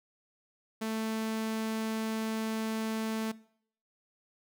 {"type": "tone", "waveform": "sawtooth", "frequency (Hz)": 221, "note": "A3", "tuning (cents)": 8, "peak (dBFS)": -28, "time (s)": [0.81, 3.32], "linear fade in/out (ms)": 10, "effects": ["noise-tail reverb RT60 0.6 s tail -20 dB re dry"]}